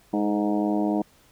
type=harmonic tone with a mistuned harmonic; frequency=103.83 Hz; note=G#2; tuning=in tune; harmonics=2 / 3 / 4 / 5 / 6 / 7 / 8 / 9; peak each=-26 / -24 / -33 / -36 / -32 / -32 / -40 / -38 dBFS; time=0.13-1.02 s; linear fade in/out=5 ms; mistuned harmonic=4; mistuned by=+40 cents; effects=pink hiss -58 dBFS RMS until 1.31 s